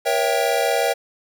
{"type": "chord", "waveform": "square", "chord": "A# diminished seventh", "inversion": "none", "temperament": "equal with one note detuned", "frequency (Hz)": [477.6, 554.4, 659.3, 784], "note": ["A#4", "C#5", "E5", "G5"], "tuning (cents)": [42, 0, 0, 0], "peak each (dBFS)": -24, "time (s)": [0.05, 0.94], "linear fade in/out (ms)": 20, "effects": []}